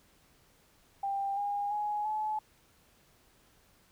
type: tone with pitch steps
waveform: sine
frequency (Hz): 792 / 813.3 / 835.2 / 857.7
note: G5 / G#5 / G#5 / A5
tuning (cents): +18 / -36 / +10 / -44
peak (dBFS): -30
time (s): 1.03-2.39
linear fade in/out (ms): 5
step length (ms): 340
effects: pink hiss -65 dBFS RMS until 3.91 s